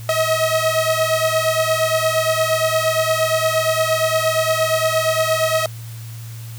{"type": "beating tone pair", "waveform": "sawtooth", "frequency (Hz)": [634, 642.6], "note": ["D#5", "E5"], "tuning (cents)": [32, -44], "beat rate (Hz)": 8.6, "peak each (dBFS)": [-15, -15], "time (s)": [0.09, 5.66], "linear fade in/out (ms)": 2, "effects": ["added 114 Hz sine -30 dBFS peak until 6.58 s", "white hiss -42 dBFS RMS until 6.58 s"]}